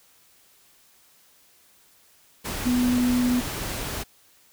sine tone in noise, 246.9 Hz, B3, in tune, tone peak -19 dBFS, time 2.65-3.41 s, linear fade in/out 20 ms, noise pink, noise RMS -31 dBFS, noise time 2.44-4.04 s, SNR +9 dB, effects white hiss -58 dBFS RMS until 4.52 s

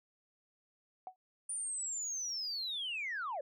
sine tone with exponential decay, 745 Hz, F#5, 12 cents sharp, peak -37 dBFS, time 1.07-1.16 s, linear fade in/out 1 ms, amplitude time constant 18 ms
sine linear sweep, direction down, 9397 to 523.3 Hz, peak -35 dBFS, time 1.49-3.41 s, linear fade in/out 5 ms
effects tanh soft clip ceiling -32 dBFS

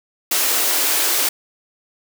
white high-pass noise, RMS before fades -18 dBFS, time 0.31-1.29 s, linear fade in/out 5 ms, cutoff 260 Hz, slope 96 dB/octave, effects none

